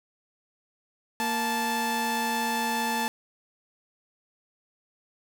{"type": "tone pair together", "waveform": "sawtooth", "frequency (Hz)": [233.1, 875.3], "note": ["A#3", "A5"], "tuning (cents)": [0, -9], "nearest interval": "octave + major seventh", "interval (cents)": 2291, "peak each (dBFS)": [-27, -23], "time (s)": [1.2, 3.08], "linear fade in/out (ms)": 0, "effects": []}